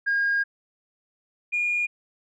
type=tone pair in turn; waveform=sine; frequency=1624 / 2429 Hz; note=G#6 / D#7; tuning=-39 / -42 cents; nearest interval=perfect fifth; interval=697 cents; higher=second; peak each=-19 / -21 dBFS; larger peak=first; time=0.06-0.44 / 1.52-1.87 s; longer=first; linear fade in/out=20 ms; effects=tanh soft clip ceiling -17 dBFS